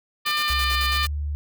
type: harmonic tone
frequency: 599 Hz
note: D5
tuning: 34 cents sharp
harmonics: 2 / 3 / 4 / 5 / 6 / 7 / 8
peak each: -26 / -28 / -29 / -30 / -31 / -31 / -32 dBFS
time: 0.25-1.07 s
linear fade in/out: 20 ms
type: noise with tremolo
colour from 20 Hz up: white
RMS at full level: -33 dBFS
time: 0.26-1.07 s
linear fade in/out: 2 ms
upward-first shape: square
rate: 9.1 Hz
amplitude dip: 65%
type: tone with pitch glide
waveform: sine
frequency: 66.8 to 73.27 Hz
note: C2 to D2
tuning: +36 to -3 cents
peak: -24 dBFS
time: 0.5-1.35 s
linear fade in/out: 0 ms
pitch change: +161 cents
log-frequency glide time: 0.87-1.05 s
effects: none